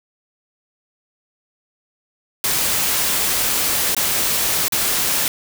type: noise with dropouts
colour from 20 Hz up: white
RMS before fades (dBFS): -19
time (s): 2.44-5.28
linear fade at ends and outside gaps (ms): 1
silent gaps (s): 3.948-3.966 / 4.682-4.722
effects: none